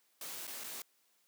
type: noise with dropouts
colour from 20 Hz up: white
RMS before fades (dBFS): -44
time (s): 0.21-0.82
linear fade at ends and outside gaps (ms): 2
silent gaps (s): 0.47-0.476 / 0.638-0.641
effects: white hiss -73 dBFS RMS until 1.27 s + high-pass 200 Hz 12 dB/octave